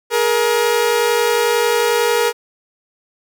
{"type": "tone pair together", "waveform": "sawtooth", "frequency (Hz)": [422, 473.1], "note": ["G#4", "A#4"], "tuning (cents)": [28, 26], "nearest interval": "major second", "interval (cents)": 198, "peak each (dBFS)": [-15, -11], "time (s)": [0.1, 2.33], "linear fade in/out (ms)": 50, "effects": []}